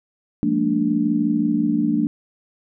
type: chord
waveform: sine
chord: Bb dominant seventh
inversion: second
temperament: equal with one note detuned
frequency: 174.61 / 207.7 / 228.2 / 293.7 Hz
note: F3 / Ab3 / Bb3 / D4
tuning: 0 / 0 / -37 / 0 cents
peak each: -26 / -25 / -21 / -20 dBFS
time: 0.43-2.07 s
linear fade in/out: 0 ms
effects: none